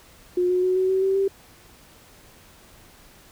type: tone with pitch steps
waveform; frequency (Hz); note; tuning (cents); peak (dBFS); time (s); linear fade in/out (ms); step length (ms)
sine; 358.5 / 363.7 / 369 / 374.4 / 379.8 / 385.3 / 390.9; F4 / F#4 / F#4 / F#4 / F#4 / G4 / G4; +45 / -30 / -5 / +20 / +45 / -30 / -5; -18; 0.37-1.28; 5; 130
effects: pink hiss -51 dBFS RMS until 3.31 s